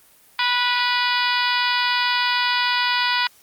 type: harmonic tone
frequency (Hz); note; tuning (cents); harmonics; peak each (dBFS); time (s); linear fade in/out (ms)
490.3; B4; -13; 2 / 3 / 4 / 5 / 6 / 7 / 8 / 9 / 10; -23 / -25 / -26 / -27 / -28 / -28 / -29 / -30 / -30; 0.39-3.27; 2
effects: white hiss -53 dBFS RMS until 3.42 s + Opus 32 kbps